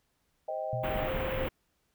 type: chord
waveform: sine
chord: C minor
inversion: none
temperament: just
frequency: 523.3 / 627.9 / 784.9 Hz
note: C5 / Eb5 / G5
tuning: 0 / +16 / +2 cents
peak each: -39 / -34 / -38 dBFS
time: 0.48-1.08 s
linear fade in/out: 5 ms
type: tone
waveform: sine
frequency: 523.3 Hz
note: C5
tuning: in tune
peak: -33 dBFS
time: 0.5-1.47 s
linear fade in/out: 5 ms
type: tone with exponential decay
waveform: sine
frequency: 123.47 Hz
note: B2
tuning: in tune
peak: -30 dBFS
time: 0.73-1.24 s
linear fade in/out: 0 ms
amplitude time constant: 110 ms
type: band-stop noise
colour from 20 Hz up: pink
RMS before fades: -34 dBFS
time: 0.83-1.49 s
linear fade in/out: 10 ms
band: 3100 to 16000 Hz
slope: 48 dB/octave
effects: pink hiss -75 dBFS RMS until 1.94 s